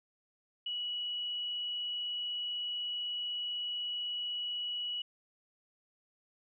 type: tone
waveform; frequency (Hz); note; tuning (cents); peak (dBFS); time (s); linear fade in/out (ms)
sine; 2931; F#7; -17; -34; 0.66-5.02; 5
effects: none